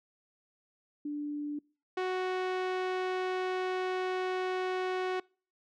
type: tone pair in turn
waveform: sine / sawtooth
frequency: 293.7 / 370 Hz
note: D4 / F#4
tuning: 0 / 0 cents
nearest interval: major third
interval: 400 cents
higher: second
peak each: -33 / -26 dBFS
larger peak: second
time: 1.05-1.59 / 1.97-5.2 s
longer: second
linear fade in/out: 5 ms
effects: noise-tail reverb RT60 0.4 s tail -26 dB re dry + low-pass 3000 Hz 12 dB/octave